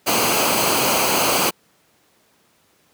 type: noise with comb filter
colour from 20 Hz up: pink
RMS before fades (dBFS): -18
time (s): 0.06-1.51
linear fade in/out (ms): 20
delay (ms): 0.55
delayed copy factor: -0.6
effects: pink hiss -59 dBFS RMS until 2.93 s + high-pass 150 Hz 12 dB/octave